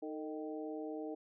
harmonic tone with a mistuned harmonic, 155.56 Hz, D#3, in tune, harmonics 2 / 3 / 4 / 5, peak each -42 / -44 / -48 / -51 dBFS, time 0.02-1.15 s, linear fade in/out 10 ms, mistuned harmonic 3, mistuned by -56 cents, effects none

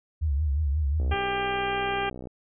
sine tone with vibrato, 73.42 Hz, D2, in tune, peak -22 dBFS, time 0.21-1.15 s, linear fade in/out 20 ms, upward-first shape triangle, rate 5.6 Hz, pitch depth 160 cents each way
click train, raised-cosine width 2 ms, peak -26 dBFS, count 81, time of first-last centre 1-2.272 s, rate 62.9 Hz
harmonic tone, 397.7 Hz, G4, 25 cents sharp, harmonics 1 / 2 / 3 / 4 / 5 / 6 / 7 / 8, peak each -31 / -29 / -35 / -34 / -39 / -36 / -39 / -39 dBFS, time 1.11-2.1 s, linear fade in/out 10 ms
effects none

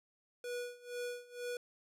square tone with tremolo, 487.3 Hz, B4, 23 cents flat, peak -38 dBFS, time 0.44-1.57 s, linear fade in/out 2 ms, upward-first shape sine, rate 2.1 Hz, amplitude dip 90%, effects resampled to 32000 Hz

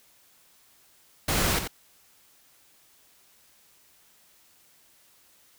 pink noise with echo, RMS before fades -25 dBFS, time 1.28-1.59 s, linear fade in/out 5 ms, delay 87 ms, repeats 1, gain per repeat -8 dB, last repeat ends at 1.677 s, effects white hiss -60 dBFS RMS until 5.58 s

